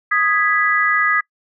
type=chord; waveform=sine; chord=G# minor; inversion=second; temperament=equal; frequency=1244.5 / 1661.2 / 1975.5 Hz; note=D#6 / G#6 / B6; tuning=0 / 0 / 0 cents; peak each=-18 dBFS; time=0.11-1.21 s; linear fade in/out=10 ms; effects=noise-tail reverb RT60 0.1 s tail -25 dB re dry